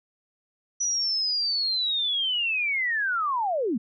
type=linear sweep; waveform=sine; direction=down; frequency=5920 to 196 Hz; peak=-23 dBFS; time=0.8-3.78 s; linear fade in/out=10 ms; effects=none